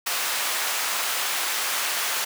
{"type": "high-pass noise", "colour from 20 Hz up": "pink", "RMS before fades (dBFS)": -26, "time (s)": [0.06, 2.25], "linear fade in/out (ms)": 10, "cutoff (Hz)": 1000, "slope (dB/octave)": 12, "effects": []}